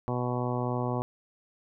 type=harmonic tone; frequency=123.47 Hz; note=B2; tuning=in tune; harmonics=1 / 2 / 3 / 4 / 5 / 6 / 7 / 8 / 9; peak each=-31 / -34 / -36 / -37 / -38 / -39 / -39 / -40 / -41 dBFS; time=0.08-1.02 s; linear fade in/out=0 ms; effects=none